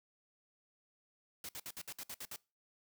white noise bursts, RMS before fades -45 dBFS, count 9, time 1.44-2.361 s, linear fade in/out 2 ms, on 49 ms, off 60 ms, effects noise-tail reverb RT60 0.3 s tail -23 dB re dry

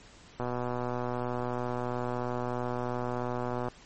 click train, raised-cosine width 1 ms, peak -19 dBFS, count 405, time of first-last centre 0.4-3.685 s, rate 123 Hz, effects pink hiss -54 dBFS RMS until 3.85 s + MP3 32 kbps

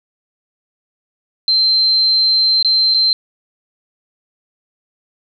sine tone with dropouts, 4120 Hz, C8, 28 cents flat, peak -10 dBFS, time 1.48-3.13 s, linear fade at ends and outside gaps 1 ms, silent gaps 2.627-2.647 / 2.94-2.945 s, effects none

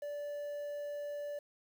triangle tone with quantisation, 582 Hz, D5, 16 cents flat, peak -36 dBFS, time 0.02-1.39 s, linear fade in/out 5 ms, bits 10, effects none

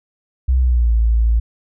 sine tone with pitch glide, 64 to 56.36 Hz, C2 to A1, -38 to +42 cents, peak -11 dBFS, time 0.48-1.4 s, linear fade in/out 10 ms, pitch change -220 cents, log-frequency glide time 0.59-0.94 s, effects none

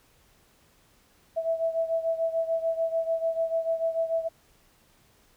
sine beating tone pair, 655 / 661.8 Hz, E5 / E5, -11 / +7 cents, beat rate 6.8 Hz, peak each -26 / -30 dBFS, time 1.36-4.29 s, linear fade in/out 20 ms, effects pink hiss -62 dBFS RMS until 5.36 s

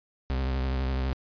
40% pulse tone with vibrato, 65.41 Hz, C2, in tune, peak -25 dBFS, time 0.3-1.13 s, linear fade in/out 0 ms, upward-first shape sine, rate 12 Hz, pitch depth 50 cents each way, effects resampled to 11025 Hz

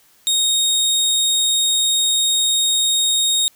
25% pulse tone, 3729 Hz, A#7, in tune, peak -11 dBFS, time 0.27-3.48 s, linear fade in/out 0 ms, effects white hiss -54 dBFS RMS until 3.55 s

